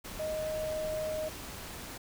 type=tone in noise; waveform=sine; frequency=622.3 Hz; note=D#5; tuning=in tune; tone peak=-32 dBFS; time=0.19-1.29 s; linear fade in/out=10 ms; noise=pink; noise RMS=-43 dBFS; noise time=0.04-1.98 s; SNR=+8 dB; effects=none